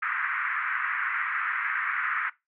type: band-pass noise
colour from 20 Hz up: pink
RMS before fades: -29 dBFS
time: 0.02-2.3 s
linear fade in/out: 10 ms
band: 1200 to 2100 Hz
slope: 48 dB/octave
effects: noise-tail reverb RT60 0.2 s tail -19 dB re dry